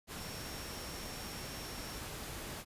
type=tone in noise; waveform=sine; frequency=5500 Hz; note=F8; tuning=27 cents flat; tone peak=-51 dBFS; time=0.15-2.02 s; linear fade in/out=50 ms; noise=pink; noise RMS=-44 dBFS; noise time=0.07-2.65 s; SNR=-10 dB; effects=resampled to 32000 Hz